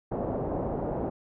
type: low-pass noise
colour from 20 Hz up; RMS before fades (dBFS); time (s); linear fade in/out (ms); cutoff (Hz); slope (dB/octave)
white; -31; 0.11-1.1; 10; 700; 24
effects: none